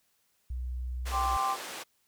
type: tone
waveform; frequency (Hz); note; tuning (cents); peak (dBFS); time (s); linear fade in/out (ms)
sine; 62.2; B1; +13; -32; 0.5-1.37; 5
type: band-pass noise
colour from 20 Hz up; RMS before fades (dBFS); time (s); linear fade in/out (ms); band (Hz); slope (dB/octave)
pink; -41; 1.05-1.84; 20; 450 to 11000; 12
type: chord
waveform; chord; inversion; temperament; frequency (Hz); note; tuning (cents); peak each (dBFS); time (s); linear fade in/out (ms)
sine; G suspended fourth; none; just; 784 / 1045.3 / 1176; G5 / C6 / D6; 0 / -2 / +2; -31; 1.11-1.57; 50
effects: white hiss -72 dBFS RMS until 2.07 s